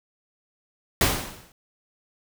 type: noise with exponential decay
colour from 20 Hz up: pink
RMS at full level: -17 dBFS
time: 1.01-1.52 s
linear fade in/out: 2 ms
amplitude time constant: 110 ms
effects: none